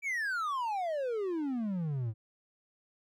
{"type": "exponential sweep", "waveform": "triangle", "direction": "down", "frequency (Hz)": [2349, 104.9], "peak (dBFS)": -29, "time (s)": [0.02, 2.14], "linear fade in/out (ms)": 50, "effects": []}